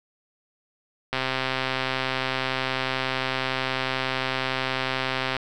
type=click train; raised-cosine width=0.3 ms; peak=-9 dBFS; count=556; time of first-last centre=1.13-5.367 s; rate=131 Hz; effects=none